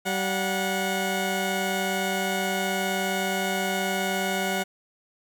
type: tone pair together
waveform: 15% pulse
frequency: 192.29 / 730 Hz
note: G3 / F#5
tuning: -33 / -24 cents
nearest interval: octave + major seventh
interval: 2309 cents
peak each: -21 dBFS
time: 0.05-4.64 s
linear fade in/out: 20 ms
effects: none